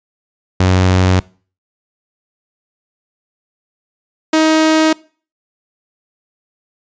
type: tone pair in turn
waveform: sawtooth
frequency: 92.5 / 315.6 Hz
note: F#2 / D#4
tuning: 0 / +25 cents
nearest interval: octave + major sixth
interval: 2125 cents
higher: second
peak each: -5 dBFS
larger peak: neither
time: 0.6-1.2 / 4.33-4.93 s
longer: neither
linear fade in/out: 5 ms
effects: noise-tail reverb RT60 0.4 s tail -23 dB re dry + resampled to 16000 Hz